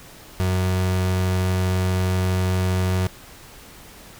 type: tone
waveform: 35% pulse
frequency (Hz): 92.4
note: F#2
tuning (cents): -2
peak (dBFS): -17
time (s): 0.4-3.07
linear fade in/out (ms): 0
effects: pink hiss -44 dBFS RMS until 4.19 s